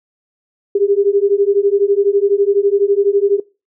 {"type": "beating tone pair", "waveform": "sine", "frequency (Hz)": [395.5, 407.5], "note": ["G4", "G#4"], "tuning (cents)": [15, -33], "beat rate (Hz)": 12, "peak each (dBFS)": -14, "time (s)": [0.75, 3.4], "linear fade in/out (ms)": 5, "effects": ["noise-tail reverb RT60 0.3 s tail -23 dB re dry"]}